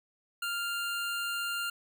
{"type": "tone", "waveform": "25% pulse", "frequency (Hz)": 1396.9, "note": "F6", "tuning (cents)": 0, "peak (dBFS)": -28, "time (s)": [0.42, 1.7], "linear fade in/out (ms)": 5, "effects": []}